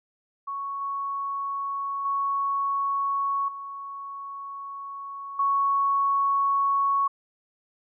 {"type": "tone with level steps", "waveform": "sine", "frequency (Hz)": 1110, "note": "C#6", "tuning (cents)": 2, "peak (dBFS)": [-29, -27, -23, -34, -20], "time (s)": [0.47, 7.08], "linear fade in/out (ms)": 10, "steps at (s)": [0.81, 2.05, 3.48, 5.39], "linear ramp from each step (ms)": 5, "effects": []}